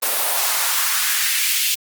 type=noise with high-pass filter sweep; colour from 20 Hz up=white; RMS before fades=-19 dBFS; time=0.02-1.75 s; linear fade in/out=10 ms; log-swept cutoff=500 to 3000 Hz; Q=1.8; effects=Opus 32 kbps